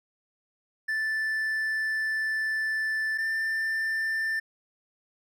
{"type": "tone pair in turn", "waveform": "triangle", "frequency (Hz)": [1759, 1782.5], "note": ["A6", "A6"], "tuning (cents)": [-1, 22], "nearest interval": "unison", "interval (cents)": 23, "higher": "second", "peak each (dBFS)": -24, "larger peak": "neither", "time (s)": [[0.88, 3.18], [3.18, 4.4]], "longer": "first", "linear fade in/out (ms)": 10, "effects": []}